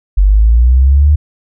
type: linear sweep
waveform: sine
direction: up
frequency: 46.25 to 76 Hz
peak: -4 dBFS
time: 0.17-1.16 s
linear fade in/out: 10 ms
effects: none